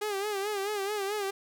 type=tone with vibrato; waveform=sawtooth; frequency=406.5 Hz; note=G#4; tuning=37 cents flat; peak=-26 dBFS; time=0.01-1.31 s; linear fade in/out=10 ms; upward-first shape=sine; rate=4.6 Hz; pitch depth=86 cents each way; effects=none